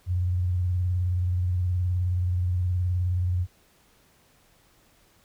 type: tone with vibrato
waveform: sine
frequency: 89.8 Hz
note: F2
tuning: 49 cents sharp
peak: -22 dBFS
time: 0.06-3.47 s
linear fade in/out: 50 ms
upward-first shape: sine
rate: 19 Hz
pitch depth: 55 cents each way
effects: pink hiss -61 dBFS RMS until 5.24 s